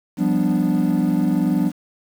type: chord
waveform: triangle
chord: G dominant seventh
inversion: third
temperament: equal with one note detuned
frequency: 175.32 / 196 / 246.9 / 293.7 Hz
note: F3 / G3 / B3 / D4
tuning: +7 / 0 / 0 / 0 cents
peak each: -19 dBFS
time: 0.17-1.72 s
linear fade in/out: 50 ms
effects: tanh soft clip ceiling -8 dBFS + 7-bit